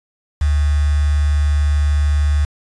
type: tone with quantisation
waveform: sine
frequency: 73.42 Hz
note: D2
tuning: in tune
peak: -12 dBFS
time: 0.41-2.45 s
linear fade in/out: 5 ms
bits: 5
effects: resampled to 22050 Hz